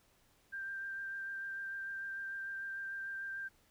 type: tone with vibrato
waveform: sine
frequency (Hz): 1580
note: G6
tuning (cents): +13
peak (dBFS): -39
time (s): 0.52-3.49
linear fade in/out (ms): 20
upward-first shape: sine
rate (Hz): 6.7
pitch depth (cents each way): 14
effects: pink hiss -70 dBFS RMS until 3.7 s